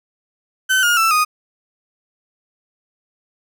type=tone with pitch steps; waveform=35% pulse; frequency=1527 / 1424.7 / 1329.3 / 1240.3 Hz; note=G6 / F6 / E6 / D#6; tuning=-46 / +34 / +14 / -6 cents; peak=-11 dBFS; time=0.69-1.25 s; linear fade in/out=20 ms; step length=140 ms; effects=none